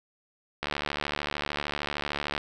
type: click train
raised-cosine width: 0.3 ms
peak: -13 dBFS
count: 129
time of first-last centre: 0.63-2.379 s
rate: 73.2 Hz
effects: none